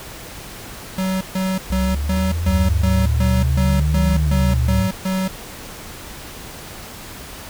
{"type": "tone bursts", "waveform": "square", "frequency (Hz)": 188.4, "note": "F#3", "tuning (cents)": 32, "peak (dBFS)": -19, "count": 12, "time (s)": [0.98, 5.28], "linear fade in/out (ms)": 5, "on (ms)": 230, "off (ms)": 140}
{"type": "exponential two-way sweep", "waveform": "sine", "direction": "up then down", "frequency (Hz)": [63.3, 164.81, 101.9], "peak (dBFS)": -19, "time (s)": [1.7, 4.88], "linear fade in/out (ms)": 5, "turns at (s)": 4.1}
{"type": "tone with pitch glide", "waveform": "sine", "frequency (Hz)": [73.7, 71.77], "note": ["D2", "D2"], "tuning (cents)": [7, -39], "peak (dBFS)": -16, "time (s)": [2.44, 4.84], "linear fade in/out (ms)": 50, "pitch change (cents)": -46, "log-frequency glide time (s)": [3.65, 3.81]}
{"effects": ["pink hiss -35 dBFS RMS until 7.49 s"]}